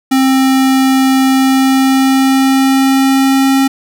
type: tone with pitch glide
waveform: square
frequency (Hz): 264.8 to 269.4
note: C4 to C#4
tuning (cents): +21 to -49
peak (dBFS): -8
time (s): 0.11-3.68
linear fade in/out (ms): 10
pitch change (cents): +30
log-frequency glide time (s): 1.29-3.54
effects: none